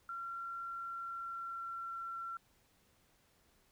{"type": "tone with pitch glide", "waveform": "sine", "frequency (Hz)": [1369, 1357.2], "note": ["F6", "F6"], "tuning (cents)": [-35, -50], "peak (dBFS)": -40, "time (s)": [0.09, 2.37], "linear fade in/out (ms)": 2, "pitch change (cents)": -15, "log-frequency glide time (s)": [0.65, 2.1], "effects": ["pink hiss -71 dBFS RMS until 3.71 s"]}